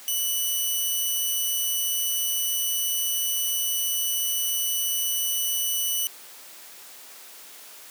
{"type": "tone", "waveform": "5% pulse", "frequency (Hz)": 2971, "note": "F#7", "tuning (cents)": 6, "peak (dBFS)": -15, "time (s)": [0.08, 6.07], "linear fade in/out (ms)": 0, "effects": ["white hiss -45 dBFS RMS until 7.9 s", "high-pass 300 Hz 12 dB/octave"]}